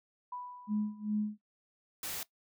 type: tone with exponential decay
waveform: sine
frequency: 987.8 Hz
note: B5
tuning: in tune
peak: -38 dBFS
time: 0.32-1.29 s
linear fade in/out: 5 ms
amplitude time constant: 210 ms
type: tone with tremolo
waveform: sine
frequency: 211 Hz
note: G#3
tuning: 28 cents sharp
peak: -28 dBFS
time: 0.67-1.38 s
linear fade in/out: 50 ms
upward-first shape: sine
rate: 2.5 Hz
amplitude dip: 90%
type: noise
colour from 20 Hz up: white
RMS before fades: -39 dBFS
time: 2.03-2.23 s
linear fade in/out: 2 ms
effects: noise-tail reverb RT60 0.1 s tail -18 dB re dry